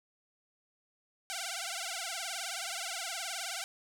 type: tone with vibrato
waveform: 5% pulse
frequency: 728 Hz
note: F#5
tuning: 28 cents flat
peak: -24 dBFS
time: 1.3-3.64 s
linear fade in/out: 0 ms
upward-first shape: triangle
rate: 19 Hz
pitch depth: 180 cents each way
effects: none